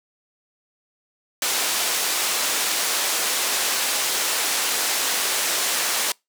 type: band-pass noise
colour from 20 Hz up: white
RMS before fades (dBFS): -23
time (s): 1.42-6.12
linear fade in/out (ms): 2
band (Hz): 370 to 9600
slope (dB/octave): 12
effects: noise-tail reverb RT60 0.2 s tail -26 dB re dry